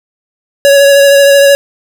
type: tone with vibrato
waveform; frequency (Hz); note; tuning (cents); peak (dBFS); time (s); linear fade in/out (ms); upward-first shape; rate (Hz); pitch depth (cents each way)
square; 560; C#5; +18; -3; 0.65-1.55; 0; sine; 13; 18
effects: none